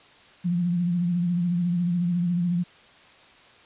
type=tone with vibrato; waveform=sine; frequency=174.9 Hz; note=F3; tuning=3 cents sharp; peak=-21 dBFS; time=0.44-2.64 s; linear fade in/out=20 ms; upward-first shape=sine; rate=14 Hz; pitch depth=48 cents each way; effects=white hiss -52 dBFS RMS until 3.65 s + resampled to 8000 Hz